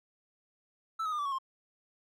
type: tone with pitch steps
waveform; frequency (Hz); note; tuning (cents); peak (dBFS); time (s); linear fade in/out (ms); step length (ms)
triangle; 1318.5 / 1262.6 / 1209.1 / 1157.8 / 1108.7 / 1061.7; E6 / D#6 / D#6 / D6 / C#6 / C6; 0 / +25 / -50 / -25 / 0 / +25; -29; 0.99-1.386; 10; 66
effects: none